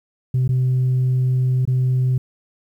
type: tone with dropouts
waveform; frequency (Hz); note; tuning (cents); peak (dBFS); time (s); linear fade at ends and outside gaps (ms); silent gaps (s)
sine; 128.1; C3; -36; -13; 0.34-2.18; 5; 0.478-0.49 / 1.653-1.675
effects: tanh soft clip ceiling -13 dBFS + 9-bit